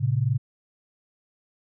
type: tone pair together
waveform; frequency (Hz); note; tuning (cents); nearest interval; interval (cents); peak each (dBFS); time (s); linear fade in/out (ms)
sine; 113.09 / 135.1; A2 / C#3; +48 / -44; minor third; 308; -23; 0-0.38; 20
effects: none